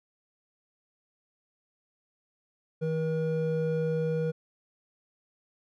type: tone pair together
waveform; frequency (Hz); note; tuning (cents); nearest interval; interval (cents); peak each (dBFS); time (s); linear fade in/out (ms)
triangle; 159.81 / 478.9; D#3 / A#4; +47 / +47; octave + perfect fifth; 1900; -27; 2.81-4.32; 20
effects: none